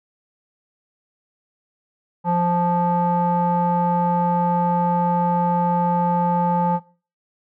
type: tone with low-pass filter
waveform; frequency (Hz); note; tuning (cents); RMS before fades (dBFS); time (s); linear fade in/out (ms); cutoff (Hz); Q
square; 174.61; F3; 0; -19; 2.24-6.8; 50; 930; 8.3
effects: noise-tail reverb RT60 0.4 s tail -21 dB re dry